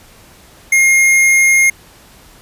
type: tone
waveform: square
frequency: 2136 Hz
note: C7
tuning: 35 cents sharp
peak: -8 dBFS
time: 0.72-1.7 s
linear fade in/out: 5 ms
effects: pink hiss -43 dBFS RMS until 2.41 s + resampled to 32000 Hz